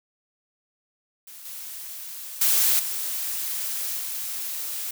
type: noise with level steps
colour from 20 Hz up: blue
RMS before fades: -43 / -37 / -20 / -29 / -31 dBFS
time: 1.27-4.91 s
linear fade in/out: 5 ms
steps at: 1.45 / 2.41 / 2.79 / 3.99 s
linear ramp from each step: 5 ms
effects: none